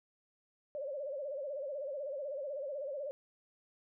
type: tone with vibrato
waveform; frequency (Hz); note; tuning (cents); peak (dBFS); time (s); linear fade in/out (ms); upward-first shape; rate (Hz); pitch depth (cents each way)
sine; 563; C#5; +27; -37; 0.75-3.11; 0; sine; 16; 120
effects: none